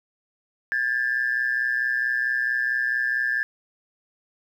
sine tone pair together, 1622 / 1746.5 Hz, G#6 / A6, -41 / -13 cents, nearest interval minor second, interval 128 cents, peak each -24 / -23 dBFS, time 0.72-3.43 s, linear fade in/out 0 ms, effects tanh soft clip ceiling -14 dBFS + 9-bit

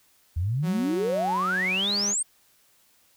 sine exponential sweep, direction up, 77.78 to 8870 Hz, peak -23 dBFS, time 0.36-2.23 s, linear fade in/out 10 ms
sawtooth tone with pitch glide, 185 to 202.9 Hz, F#3 to G#3, 0 to -40 cents, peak -27 dBFS, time 0.62-2.15 s, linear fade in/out 50 ms, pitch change +160 cents, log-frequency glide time 1.73-1.88 s
effects white hiss -62 dBFS RMS until 3.16 s

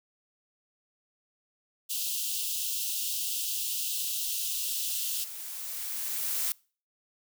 white high-pass noise, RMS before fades -32 dBFS, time 1.89-5.25 s, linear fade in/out 20 ms, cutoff 2700 Hz, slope 96 dB/octave
blue noise with exponential growth, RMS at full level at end -29 dBFS, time 2.42-6.52 s, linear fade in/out 1 ms, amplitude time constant 890 ms
effects noise-tail reverb RT60 0.4 s tail -25 dB re dry

